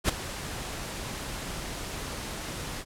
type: noise with ADSR envelope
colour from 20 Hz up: pink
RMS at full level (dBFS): -22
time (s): 0.04-2.85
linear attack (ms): 50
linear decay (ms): 9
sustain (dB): -14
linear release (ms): 56
effects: low-pass 11000 Hz 12 dB/octave